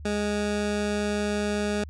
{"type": "tone", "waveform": "20% pulse", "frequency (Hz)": 207.3, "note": "G#3", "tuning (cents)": -3, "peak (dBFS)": -20, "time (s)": [0.05, 1.84], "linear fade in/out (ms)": 5, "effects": ["added 75 Hz sine -38 dBFS peak until 1.89 s", "resampled to 22050 Hz"]}